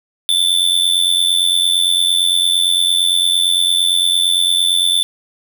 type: tone with amplitude modulation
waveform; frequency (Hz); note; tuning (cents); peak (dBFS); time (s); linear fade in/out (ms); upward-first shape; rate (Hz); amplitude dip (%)
square; 3520; A7; 0; -9; 0.29-5.03; 0; sine; 88.8; 75
effects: none